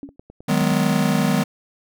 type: tone with exponential decay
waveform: sine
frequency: 279.1 Hz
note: C#4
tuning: 12 cents sharp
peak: -26 dBFS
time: 0.03-0.16 s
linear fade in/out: 1 ms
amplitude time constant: 27 ms
type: click train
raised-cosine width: 2 ms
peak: -27 dBFS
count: 7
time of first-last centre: 0.09-0.721 s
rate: 9.51 Hz
type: chord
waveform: square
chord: G# minor seventh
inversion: second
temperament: just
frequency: 155.74 / 186.89 / 207.7 / 249.2 Hz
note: D#3 / F#3 / G#3 / B3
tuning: +2 / +18 / 0 / +16 cents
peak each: -23 dBFS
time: 0.48-1.44 s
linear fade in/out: 10 ms
effects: none